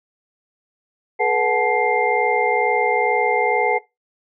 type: tone cluster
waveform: sine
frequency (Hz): 424 / 486.2 / 738 / 865 / 2100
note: G#4 / B4 / F#5 / A5 / C7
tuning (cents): +36 / -27 / -5 / -30 / +6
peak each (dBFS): -22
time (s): 1.19-3.79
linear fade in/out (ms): 20
effects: noise-tail reverb RT60 0.2 s tail -19 dB re dry